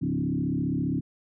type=tone with frequency modulation; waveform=sine; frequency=213.8 Hz; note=A3; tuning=49 cents flat; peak=-24 dBFS; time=0.01-1.01 s; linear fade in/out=20 ms; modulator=35 Hz; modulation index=2.7; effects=none